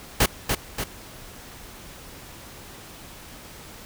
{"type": "noise with echo", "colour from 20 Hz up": "pink", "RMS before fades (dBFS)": -18, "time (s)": [0.2, 0.26], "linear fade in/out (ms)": 5, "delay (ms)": 290, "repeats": 2, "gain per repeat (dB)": -5, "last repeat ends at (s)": 0.84, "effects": ["pink hiss -43 dBFS RMS until 3.85 s"]}